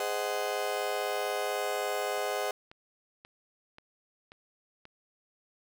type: chord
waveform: 35% pulse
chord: Ab dominant seventh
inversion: none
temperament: just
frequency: 415.3 / 519.1 / 623 / 747.5 Hz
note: Ab4 / C5 / Eb5 / Gb5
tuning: 0 / -14 / +2 / +17 cents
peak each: -34 dBFS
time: 0-2.51 s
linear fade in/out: 2 ms
type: click train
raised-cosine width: 0.3 ms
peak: -33 dBFS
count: 6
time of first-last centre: 2.18-4.854 s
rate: 1.87 Hz
effects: none